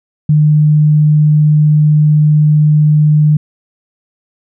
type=tone; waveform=sine; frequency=151.3 Hz; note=D#3; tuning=48 cents flat; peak=-5 dBFS; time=0.29-3.37 s; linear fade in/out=5 ms; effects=none